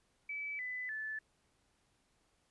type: tone with pitch steps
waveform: sine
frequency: 2300 / 2002 / 1743.1 Hz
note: D7 / B6 / A6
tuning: -37 / +23 / -17 cents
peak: -38 dBFS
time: 0.29-1.19 s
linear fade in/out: 5 ms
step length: 300 ms
effects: pink hiss -75 dBFS RMS until 2.5 s + resampled to 24000 Hz